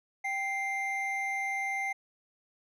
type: tone pair together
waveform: triangle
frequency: 784 / 2093 Hz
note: G5 / C7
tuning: 0 / 0 cents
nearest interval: octave + perfect fourth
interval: 1700 cents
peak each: -33 / -30 dBFS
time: 0.24-1.93 s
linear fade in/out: 10 ms
effects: none